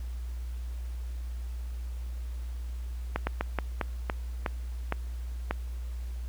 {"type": "slowing click train", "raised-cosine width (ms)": 0.5, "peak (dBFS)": -13, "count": 9, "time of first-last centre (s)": [3.16, 5.51], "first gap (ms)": 110, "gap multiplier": 1.27, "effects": ["added 60 Hz sine -33 dBFS peak until 6.28 s", "pink hiss -56 dBFS RMS until 6.28 s"]}